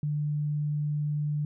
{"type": "tone", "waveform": "sine", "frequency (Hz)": 148.5, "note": "D3", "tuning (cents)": 20, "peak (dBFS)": -26, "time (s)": [0.03, 1.45], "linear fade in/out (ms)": 2, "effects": []}